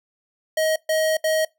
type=tone bursts at uneven times; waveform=square; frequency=631 Hz; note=D#5; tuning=24 cents sharp; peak=-19 dBFS; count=3; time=0.57-0.76 / 0.89-1.17 / 1.24-1.45 s; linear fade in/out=5 ms; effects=noise-tail reverb RT60 0.2 s tail -23 dB re dry

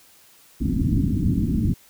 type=low-pass noise; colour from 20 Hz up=white; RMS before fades=-21 dBFS; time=0.6-1.74 s; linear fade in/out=10 ms; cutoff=280 Hz; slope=48 dB/octave; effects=white hiss -53 dBFS RMS until 1.89 s

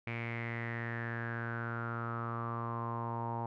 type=tone with low-pass filter sweep; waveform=sawtooth; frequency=116.54 Hz; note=A#2; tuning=in tune; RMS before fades=-38 dBFS; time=0.07-3.46 s; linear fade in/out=0 ms; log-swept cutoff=2300 to 890 Hz; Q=7.9; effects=none

